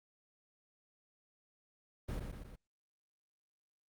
brown noise with echo, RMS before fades -39 dBFS, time 2.08-2.2 s, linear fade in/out 10 ms, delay 120 ms, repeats 3, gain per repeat -4 dB, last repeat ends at 2.56 s, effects Opus 24 kbps

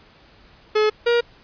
45% pulse tone pair in turn, 427.8 / 474.3 Hz, A4 / A#4, -49 / +30 cents, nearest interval major second, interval 179 cents, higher second, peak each -15 dBFS, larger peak neither, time 0.75-0.9 / 1.06-1.21 s, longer neither, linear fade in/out 10 ms, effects pink hiss -51 dBFS RMS until 1.43 s + resampled to 11025 Hz

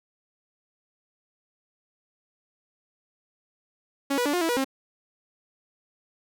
sawtooth tone with pitch steps, 277.8 / 488.6 / 289.9 / 355.9 / 327.8 / 484.5 / 267.9 Hz, C#4 / B4 / D4 / F4 / E4 / B4 / C4, +4 / -19 / -22 / +33 / -10 / -33 / +41 cents, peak -19 dBFS, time 4.1-4.646 s, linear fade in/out 10 ms, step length 78 ms, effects none

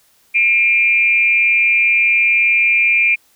sine tone with frequency modulation, 2386 Hz, D7, 27 cents sharp, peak -10 dBFS, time 0.34-3.16 s, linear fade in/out 20 ms, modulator 211 Hz, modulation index 0.54, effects white hiss -55 dBFS RMS until 3.35 s

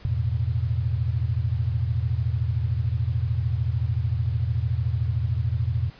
sine chord, E suspended fourth, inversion none, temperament equal with one note detuned, 84.24 / 110 / 123.47 Hz, E2 / A2 / B2, +38 / 0 / 0 cents, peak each -26 dBFS, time 0.05-5.9 s, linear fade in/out 0 ms, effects pink hiss -50 dBFS RMS until 5.99 s + resampled to 11025 Hz

